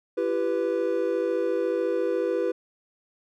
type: chord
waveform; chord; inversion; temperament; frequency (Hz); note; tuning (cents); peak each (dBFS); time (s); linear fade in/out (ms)
triangle; E minor; none; equal with one note detuned; 337.9 / 392 / 493.9; E4 / G4 / B4; +43 / 0 / 0; -27 / -26 / -24; 0.17-2.52; 10
effects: none